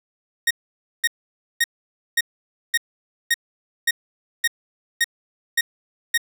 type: tone bursts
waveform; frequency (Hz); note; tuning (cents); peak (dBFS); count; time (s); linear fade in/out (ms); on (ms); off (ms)
sawtooth; 1865; A#6; 0; -12; 11; 0.47-6.177; 5; 37; 530
effects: none